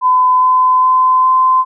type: tone with pitch steps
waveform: sine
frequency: 1012 / 1018.5 / 1024.9 / 1031.5 Hz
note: B5 / C6 / C6 / C6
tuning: +42 / -47 / -36 / -25 cents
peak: -7 dBFS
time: 0.01-1.65 s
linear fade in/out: 50 ms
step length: 410 ms
effects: none